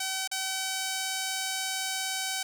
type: tone with dropouts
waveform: 5% pulse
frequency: 763 Hz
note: G5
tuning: 47 cents flat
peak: -18 dBFS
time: 0-2.43 s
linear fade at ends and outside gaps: 5 ms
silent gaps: 0.276-0.314 s
effects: none